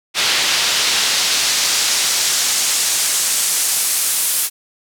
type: noise with band-pass filter sweep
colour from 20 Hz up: pink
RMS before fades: -17 dBFS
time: 0.14-4.5 s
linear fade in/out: 50 ms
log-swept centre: 3600 to 11000 Hz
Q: 1
effects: none